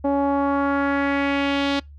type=tone with low-pass filter sweep; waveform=sawtooth; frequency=280 Hz; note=C#4; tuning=18 cents sharp; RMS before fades=-21 dBFS; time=0.04-1.8 s; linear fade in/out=10 ms; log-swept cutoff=710 to 3900 Hz; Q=2.3; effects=noise-tail reverb RT60 0.2 s tail -25 dB re dry + added 72 Hz sine -40 dBFS peak until 1.98 s